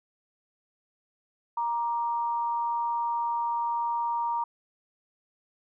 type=tone pair together; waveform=sine; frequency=939.1 / 1180 Hz; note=A#5 / D6; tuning=+13 / +8 cents; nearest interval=major third; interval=395 cents; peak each=-26 / -36 dBFS; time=1.57-4.44 s; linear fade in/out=5 ms; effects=none